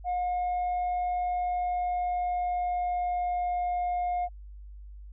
sine tone with pitch glide, 718 to 713 Hz, F5 to F5, +48 to +36 cents, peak -24 dBFS, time 0.04-4.29 s, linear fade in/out 50 ms, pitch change -12 cents, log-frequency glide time 1.19-3.59 s, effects tanh soft clip ceiling -25 dBFS + added 50 Hz sine -42 dBFS peak until 5.12 s

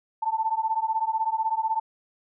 sine beating tone pair, 880 / 896 Hz, A5 / A5, 0 / +31 cents, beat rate 16 Hz, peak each -26 dBFS, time 0.22-1.8 s, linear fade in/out 10 ms, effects none

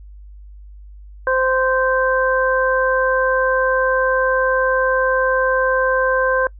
harmonic tone, 520 Hz, C5, 11 cents flat, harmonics 1 / 2 / 3, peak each -17 / -21 / -19 dBFS, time 1.27-6.47 s, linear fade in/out 2 ms, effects noise-tail reverb RT60 0.1 s tail -24 dB re dry + added 50 Hz sine -36 dBFS peak until 6.59 s

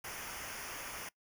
pink noise with comb filter, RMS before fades -44 dBFS, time 0.04-1.09 s, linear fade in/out 5 ms, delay 0.25 ms, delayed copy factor -0.75, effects noise-tail reverb RT60 0.1 s tail -21 dB re dry

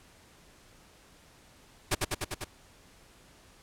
pink noise with echo, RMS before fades -25 dBFS, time 1.91-1.95 s, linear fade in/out 10 ms, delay 99 ms, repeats 5, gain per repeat -2 dB, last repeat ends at 2.445 s, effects pink hiss -58 dBFS RMS until 3.62 s + low-pass 11000 Hz 12 dB/octave

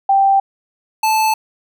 sine / square tone pair in turn, 784 / 874.2 Hz, G5 / A5, 0 / -11 cents, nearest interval major second, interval 189 cents, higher second, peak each -9 / -13 dBFS, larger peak first, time 0.09-0.4 / 1.03-1.34 s, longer neither, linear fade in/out 5 ms, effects none

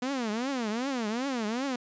sawtooth tone with vibrato, 241.8 Hz, B3, 36 cents flat, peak -25 dBFS, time 0.02-1.76 s, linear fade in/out 5 ms, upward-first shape triangle, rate 2.6 Hz, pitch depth 290 cents each way, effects resampled to 16000 Hz

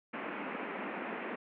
pink band-pass noise, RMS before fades -40 dBFS, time 0.13-1.36 s, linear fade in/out 10 ms, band 200 to 2600 Hz, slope 48 dB/octave, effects none

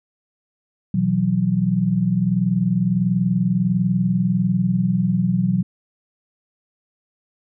sine chord, B suspended fourth, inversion none, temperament equal, 123.47 / 164.81 / 185 Hz, B2 / E3 / F#3, 0 / 0 / 0 cents, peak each -23 / -22 / -18 dBFS, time 0.94-5.63 s, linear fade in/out 5 ms, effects none

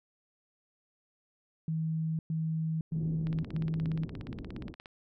sine tone bursts, 160 Hz, D#3, 49 cents sharp, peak -29 dBFS, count 4, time 1.68-4.05 s, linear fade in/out 2 ms, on 510 ms, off 110 ms
white low-pass noise, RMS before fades -42 dBFS, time 2.91-4.75 s, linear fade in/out 50 ms, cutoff 310 Hz, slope 24 dB/octave
click train, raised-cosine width 0.3 ms, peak -30 dBFS, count 28, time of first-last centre 3.27-4.858 s, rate 17 Hz
effects none

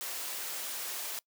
white high-pass noise, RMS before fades -38 dBFS, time 0.01-1.19 s, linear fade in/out 0 ms, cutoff 390 Hz, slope 12 dB/octave, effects noise-tail reverb RT60 0.1 s tail -24 dB re dry

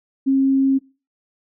sine tone, 269.4 Hz, C#4, 49 cents flat, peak -13 dBFS, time 0.26-0.79 s, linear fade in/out 20 ms, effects noise-tail reverb RT60 0.3 s tail -20 dB re dry

